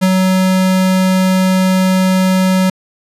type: tone with ADSR envelope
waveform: square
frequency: 187 Hz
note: F#3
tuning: 19 cents sharp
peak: -8 dBFS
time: 0.01-2.7 s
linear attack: 23 ms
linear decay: 46 ms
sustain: -2 dB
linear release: 6 ms
effects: resampled to 32000 Hz